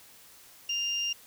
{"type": "tone pair together", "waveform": "sine", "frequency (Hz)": [2800, 5600], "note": ["F7", "F8"], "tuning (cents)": [4, 4], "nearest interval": "octave", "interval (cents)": 1200, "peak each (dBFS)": [-29, -34], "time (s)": [0.69, 1.13], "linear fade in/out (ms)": 5, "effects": ["white hiss -54 dBFS RMS until 1.26 s"]}